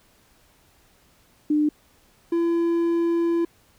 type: tone pair in turn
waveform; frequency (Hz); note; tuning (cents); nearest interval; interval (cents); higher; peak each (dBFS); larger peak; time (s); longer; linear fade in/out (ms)
sine / triangle; 300 / 337.8; D4 / E4; +37 / +42; major second; 205; second; -17; neither; 1.5-1.69 / 2.32-3.45; second; 5
effects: pink hiss -59 dBFS RMS until 3.78 s